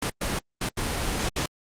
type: noise bursts at uneven times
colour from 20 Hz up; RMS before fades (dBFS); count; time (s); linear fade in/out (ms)
pink; -27; 5; 0.02-0.1 / 0.21-0.39 / 0.61-0.69 / 0.77-1.29 / 1.36-1.46; 5
effects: low-pass 10000 Hz 12 dB/octave + Opus 32 kbps